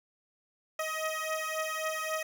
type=beating tone pair; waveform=15% pulse; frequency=629 / 632.7 Hz; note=D#5 / D#5; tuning=+19 / +29 cents; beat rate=3.7 Hz; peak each=-28 / -29 dBFS; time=0.79-2.23 s; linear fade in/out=5 ms; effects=none